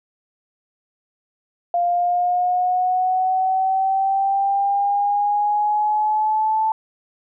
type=exponential sweep; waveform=sine; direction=up; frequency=696 to 880 Hz; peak=-16 dBFS; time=1.74-6.72 s; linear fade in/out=2 ms; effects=none